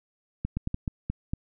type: clicks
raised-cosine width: 5 ms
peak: -16 dBFS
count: 7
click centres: 0.45 / 0.57 / 0.674 / 0.744 / 0.878 / 1.1 / 1.335 s
effects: none